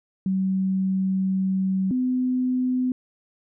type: tone pair in turn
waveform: sine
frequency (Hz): 190 / 253.6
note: F#3 / B3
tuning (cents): +46 / +46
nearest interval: perfect fourth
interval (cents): 500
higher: second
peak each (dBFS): -20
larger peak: neither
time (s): 0.26-1.91 / 1.91-2.92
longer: first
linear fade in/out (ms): 2
effects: none